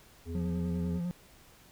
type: harmonic tone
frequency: 83.4 Hz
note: E2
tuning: 21 cents sharp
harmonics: 1 / 3 / 5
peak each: -36 / -41 / -43 dBFS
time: 0.25-1.01 s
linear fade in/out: 50 ms
type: tone with vibrato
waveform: triangle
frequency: 174.61 Hz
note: F3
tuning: in tune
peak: -29 dBFS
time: 0.35-1.11 s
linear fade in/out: 0 ms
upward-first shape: square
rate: 10 Hz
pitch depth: 33 cents each way
effects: pink hiss -58 dBFS RMS until 1.71 s